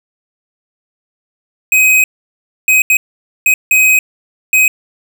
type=tone bursts at uneven times; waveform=square; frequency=2523 Hz; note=D#7; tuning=23 cents sharp; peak=-7 dBFS; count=6; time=1.72-2.04 / 2.68-2.82 / 2.9-2.97 / 3.46-3.54 / 3.71-3.99 / 4.53-4.68 s; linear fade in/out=2 ms; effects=none